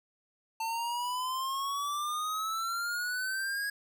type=exponential sweep; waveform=square; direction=up; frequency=894 to 1661.2 Hz; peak=-32 dBFS; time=0.6-3.7 s; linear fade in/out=5 ms; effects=none